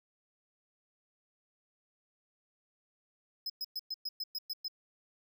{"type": "tone bursts", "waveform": "square", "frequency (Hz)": 5100, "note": "D#8", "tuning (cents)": 42, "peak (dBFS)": -35, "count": 9, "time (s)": [3.46, 4.682], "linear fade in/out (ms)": 5, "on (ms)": 38, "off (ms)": 110, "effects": []}